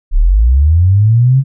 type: linear sweep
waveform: sine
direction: up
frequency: 30.61 to 138.59 Hz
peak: -5 dBFS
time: 0.11-1.44 s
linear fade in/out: 50 ms
effects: none